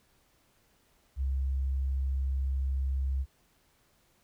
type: tone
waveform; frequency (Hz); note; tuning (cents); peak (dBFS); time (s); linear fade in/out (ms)
sine; 66.9; C2; +39; -27; 1.16-3.26; 50
effects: pink hiss -68 dBFS RMS until 4.23 s